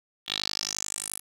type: tone with band-pass filter sweep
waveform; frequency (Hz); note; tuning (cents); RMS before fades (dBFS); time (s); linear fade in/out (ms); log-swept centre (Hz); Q
10% pulse; 51.4; G#1; -17; -33; 0.26-1.21; 50; 3400 to 11000; 5.7
effects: 9-bit